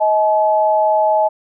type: tone pair together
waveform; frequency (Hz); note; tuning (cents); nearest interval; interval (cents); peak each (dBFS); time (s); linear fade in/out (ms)
sine; 632 / 856.1; D#5 / A5; +27 / -48; perfect fourth; 525; -14; 0-1.29; 20
effects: none